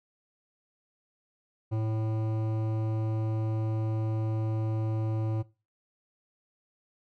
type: tone with hard clipping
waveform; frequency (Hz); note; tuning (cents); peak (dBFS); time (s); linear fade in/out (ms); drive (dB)
sine; 110; A2; 0; -29; 1.71-5.43; 20; 14
effects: noise-tail reverb RT60 0.3 s tail -20 dB re dry